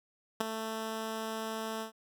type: tone with ADSR envelope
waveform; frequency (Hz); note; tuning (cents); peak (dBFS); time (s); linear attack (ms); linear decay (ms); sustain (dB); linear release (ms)
10% pulse; 221.5; A3; +12; -17; 0.4-1.92; 9; 10; -10; 110
effects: none